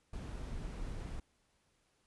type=noise; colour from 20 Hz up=brown; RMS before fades=-42 dBFS; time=0.13-1.2 s; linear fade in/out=5 ms; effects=pink hiss -75 dBFS RMS until 2.06 s + resampled to 24000 Hz